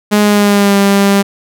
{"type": "tone with pitch glide", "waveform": "sawtooth", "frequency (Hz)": [208.4, 198.99], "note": ["G#3", "G3"], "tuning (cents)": [6, 26], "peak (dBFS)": -3, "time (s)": [0.11, 1.23], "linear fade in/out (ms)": 20, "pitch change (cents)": -80, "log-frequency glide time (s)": [0.21, 0.77], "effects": []}